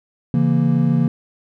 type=chord; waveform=triangle; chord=A# diminished; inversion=first; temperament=just; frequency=139.85 / 167.82 / 233.1 Hz; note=C#3 / E3 / A#3; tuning=+16 / +31 / 0 cents; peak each=-16 dBFS; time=0.34-1.08 s; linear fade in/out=2 ms; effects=none